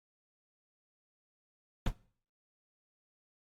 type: noise with exponential decay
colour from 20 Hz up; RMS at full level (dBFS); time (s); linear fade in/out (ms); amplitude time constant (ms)
brown; -19; 1.86-1.94; 5; 17
effects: noise-tail reverb RT60 0.5 s tail -21 dB re dry + MP3 64 kbps